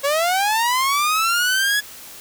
sawtooth linear sweep, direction up, 545 to 1700 Hz, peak -13 dBFS, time 0.03-1.81 s, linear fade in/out 20 ms, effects white hiss -39 dBFS RMS until 2.2 s

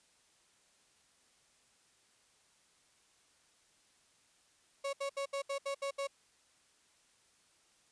35% pulse tone bursts, 554.4 Hz, C#5, in tune, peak -33 dBFS, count 8, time 4.84-6.073 s, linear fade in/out 10 ms, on 92 ms, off 71 ms, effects white hiss -69 dBFS RMS until 7.91 s + resampled to 22050 Hz

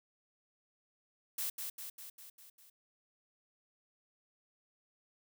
blue noise with echo, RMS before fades -37 dBFS, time 1.38-1.5 s, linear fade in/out 5 ms, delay 200 ms, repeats 6, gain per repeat -4 dB, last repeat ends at 2.7 s, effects none

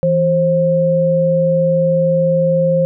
sine tone pair together, 164.67 / 531 Hz, E3 / C5, -2 / +25 cents, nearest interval octave + minor sixth, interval 2027 cents, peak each -16 / -12 dBFS, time 0.03-2.85 s, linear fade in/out 0 ms, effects none

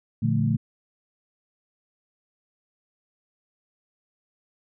sine chord, Bb major seventh, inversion none, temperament equal, 116.54 / 146.83 / 174.61 / 220 Hz, Bb2 / D3 / F3 / A3, 0 / 0 / 0 / 0 cents, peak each -24 / -25 / -30 / -25 dBFS, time 0.22-0.57 s, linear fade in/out 10 ms, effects none

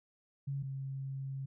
sine tone pair in turn, 138.59 / 135.35 Hz, C#3 / C#3, 0 / -41 cents, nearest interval unison, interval 41 cents, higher first, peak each -34 / -37 dBFS, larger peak first, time 0.47-0.63 / 0.63-1.46 s, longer second, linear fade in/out 10 ms, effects none

